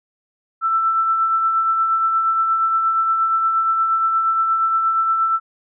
sine tone with tremolo, 1330 Hz, E6, 15 cents sharp, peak -13 dBFS, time 0.61-5.4 s, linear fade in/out 50 ms, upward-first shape triangle, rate 8.5 Hz, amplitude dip 40%, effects none

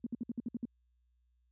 sine tone bursts, 235.4 Hz, A#3, 17 cents sharp, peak -33 dBFS, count 8, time 0.04-0.653 s, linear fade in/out 2 ms, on 25 ms, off 59 ms, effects added 60 Hz sine -61 dBFS peak until 1.51 s + high-pass 100 Hz 12 dB/octave

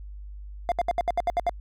triangle tone bursts, 698.5 Hz, F5, in tune, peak -18 dBFS, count 9, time 0.69-1.494 s, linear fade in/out 0 ms, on 28 ms, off 69 ms, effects added 50 Hz sine -37 dBFS peak until 1.6 s

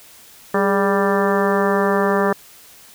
harmonic tone with a mistuned harmonic, 196.6 Hz, G3, 5 cents sharp, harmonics 1 / 2 / 3 / 4 / 5 / 6 / 7 / 8 / 9, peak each -21 / -19 / -22 / -26 / -25 / -24 / -30 / -30 / -27 dBFS, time 0.54-2.33 s, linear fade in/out 5 ms, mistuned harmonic 2, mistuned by +61 cents, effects white hiss -45 dBFS RMS until 2.94 s

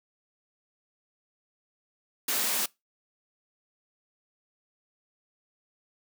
white high-pass noise, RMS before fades -28 dBFS, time 2.28-2.66 s, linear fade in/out 5 ms, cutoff 180 Hz, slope 48 dB/octave, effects noise-tail reverb RT60 0.2 s tail -23 dB re dry

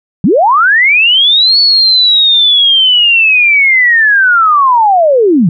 sine linear two-way sweep, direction up then down, 147.2 to 4456 to 147.2 Hz, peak -4 dBFS, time 0.24-5.49 s, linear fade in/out 2 ms, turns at 1.59 s, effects none

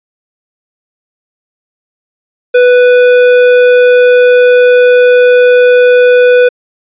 triangle tone with hard clipping, 494.5 Hz, B4, 2 cents sharp, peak -4 dBFS, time 2.54-6.49 s, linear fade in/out 10 ms, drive 15 dB, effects resampled to 8000 Hz

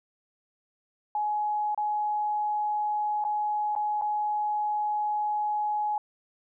sine tone with dropouts, 841 Hz, G#5, 22 cents sharp, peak -25 dBFS, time 1.15-5.98 s, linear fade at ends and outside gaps 2 ms, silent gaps 1.747-1.776 / 3.241-3.249 / 3.752-3.762 / 4.013-4.02 s, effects none

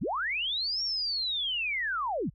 sine linear two-way sweep, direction up then down, 103.83 to 5600 to 103.83 Hz, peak -28 dBFS, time 0.01-2.3 s, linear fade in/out 10 ms, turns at 0.83 s, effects added 50 Hz sine -56 dBFS peak until 2.34 s

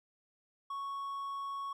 triangle tone, 1108.7 Hz, C#6, in tune, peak -35 dBFS, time 0.7-1.73 s, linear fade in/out 5 ms, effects none

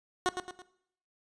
15% pulse tone with echo, 364.7 Hz, F#4, 25 cents flat, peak -19 dBFS, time 0.26-0.29 s, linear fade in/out 0 ms, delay 110 ms, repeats 3, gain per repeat -7 dB, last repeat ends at 0.62 s, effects noise-tail reverb RT60 0.7 s tail -17 dB re dry + resampled to 22050 Hz

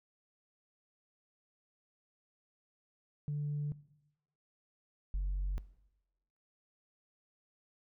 sine tone pair in turn, 146.6 / 46.86 Hz, D3 / F#1, -3 / +23 cents, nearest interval octave + minor sixth, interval 1974 cents, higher first, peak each -32 / -29 dBFS, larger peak second, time 3.28-3.72 / 5.14-5.58 s, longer neither, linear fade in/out 0 ms, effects noise-tail reverb RT60 0.9 s tail -19 dB re dry + tanh soft clip ceiling -30 dBFS

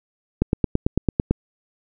click train, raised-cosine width 3 ms, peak -4 dBFS, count 9, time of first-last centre 0.42-1.31 s, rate 8.99 Hz, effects none

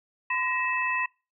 sine tone cluster, 1016 / 1893 / 2620 Hz, B5 / A#6 / E7, +49 / +26 / -11 cents, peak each -29 dBFS, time 0.3-1.06 s, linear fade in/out 5 ms, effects noise-tail reverb RT60 0.3 s tail -24 dB re dry

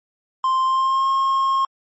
triangle tone with pitch glide, 1047 to 1075.8 Hz, C6 to C6, +1 to +48 cents, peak -14 dBFS, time 0.44-1.65 s, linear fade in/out 2 ms, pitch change +47 cents, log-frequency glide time 0.66-1.08 s, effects MP3 32 kbps

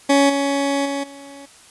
20% pulse tone with level steps, 279.4 Hz, C#4, 14 cents sharp, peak -7 / -13 / -17 / -32 dBFS, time 0.09-1.46 s, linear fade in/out 10 ms, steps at 0.29 / 0.85 / 1.03 s, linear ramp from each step 10 ms, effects white hiss -47 dBFS RMS until 1.7 s + resampled to 24000 Hz

